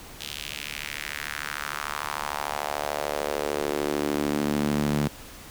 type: tone with high-pass filter sweep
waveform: sawtooth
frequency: 73.42 Hz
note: D2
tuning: in tune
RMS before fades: -29 dBFS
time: 0.2-5.08 s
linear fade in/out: 10 ms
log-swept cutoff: 3300 to 170 Hz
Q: 2.3
effects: pink hiss -44 dBFS RMS until 5.5 s